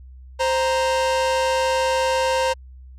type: tone pair together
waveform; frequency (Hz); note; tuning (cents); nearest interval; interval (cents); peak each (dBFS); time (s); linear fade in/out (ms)
45% pulse; 523.3 / 933; C5 / A#5; 0 / +1; minor seventh; 1001; -20 / -22; 0.39-2.54; 20
effects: added 64 Hz sine -39 dBFS peak until 2.98 s + low-pass 8000 Hz 12 dB/octave